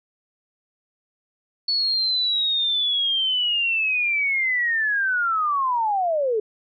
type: linear sweep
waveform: sine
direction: down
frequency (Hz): 4435 to 412.8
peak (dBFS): -19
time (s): 1.68-6.4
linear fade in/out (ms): 5
effects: none